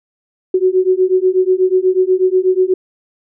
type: beating tone pair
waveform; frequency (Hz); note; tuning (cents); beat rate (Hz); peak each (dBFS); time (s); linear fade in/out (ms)
sine; 367.6 / 375.8; F#4 / F#4; -11 / +27; 8.2; -13; 0.54-2.74; 5
effects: none